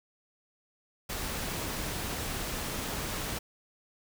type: noise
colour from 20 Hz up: pink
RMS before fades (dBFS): -35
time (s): 1.09-3.39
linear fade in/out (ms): 10
effects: none